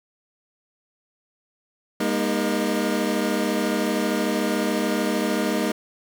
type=tone cluster; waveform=25% pulse; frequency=203.4 / 236.9 / 311.4 Hz; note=G#3 / A#3 / D#4; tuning=-36 / +28 / +2 cents; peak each=-22 dBFS; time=2-5.72 s; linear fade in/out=5 ms; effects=none